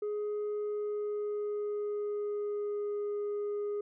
sine tone with pitch glide, 417.9 to 412.4 Hz, G#4 to G#4, +11 to -12 cents, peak -29 dBFS, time 0.02-3.81 s, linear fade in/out 5 ms, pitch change -23 cents, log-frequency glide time 0.6-2.97 s, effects tanh soft clip ceiling -31 dBFS

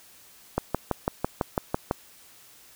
click train, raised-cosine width 1 ms, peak -9 dBFS, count 9, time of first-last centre 0.58-1.911 s, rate 6.01 Hz, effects white hiss -53 dBFS RMS until 2.75 s

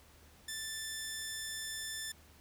10% pulse tone, 1765 Hz, A6, 5 cents sharp, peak -30 dBFS, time 0.48-2.12 s, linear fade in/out 5 ms, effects added 76 Hz sine -63 dBFS peak until 2.4 s + pink hiss -62 dBFS RMS until 2.4 s

